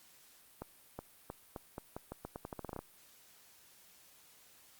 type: accelerating click train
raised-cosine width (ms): 1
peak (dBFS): -27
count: 17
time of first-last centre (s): 0.62-2.79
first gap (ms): 370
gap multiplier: 0.84
effects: white hiss -62 dBFS RMS until 4.79 s + Opus 48 kbps